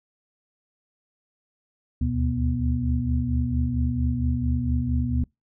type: tone cluster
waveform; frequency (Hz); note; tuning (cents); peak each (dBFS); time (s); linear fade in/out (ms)
sine; 72.8 / 77.2 / 123.3 / 244.3; D2 / D#2 / B2 / B3; -15 / -13 / -2 / -19; -27; 2.01-5.24; 5
effects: noise-tail reverb RT60 0.2 s tail -26 dB re dry